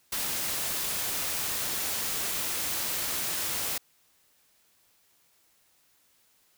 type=noise; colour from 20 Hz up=white; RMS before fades=-31 dBFS; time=0.12-3.78 s; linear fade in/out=5 ms; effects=white hiss -66 dBFS RMS until 6.57 s